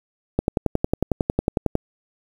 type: click train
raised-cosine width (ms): 2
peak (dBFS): -5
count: 16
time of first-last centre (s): 0.39-1.754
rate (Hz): 11
effects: 7-bit